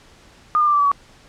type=tone with pitch steps; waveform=sine; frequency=1221 / 1202.1 / 1183.5 / 1165.2 / 1147.2 / 1129.4 Hz; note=D#6 / D6 / D6 / D6 / D6 / C#6; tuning=-33 / +40 / +13 / -14 / -41 / +32 cents; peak=-13 dBFS; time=0.55-0.916 s; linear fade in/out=0 ms; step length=61 ms; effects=pink hiss -49 dBFS RMS until 1.28 s + low-pass 7000 Hz 12 dB/octave